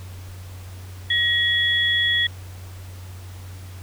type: tone pair together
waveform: sine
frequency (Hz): 1901 / 3359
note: A#6 / G#7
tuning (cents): +33 / +19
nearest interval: minor seventh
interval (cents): 986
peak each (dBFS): -20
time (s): 1.1-2.27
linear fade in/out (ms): 5
effects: added 92 Hz sine -35 dBFS peak until 3.82 s + pink hiss -46 dBFS RMS until 3.82 s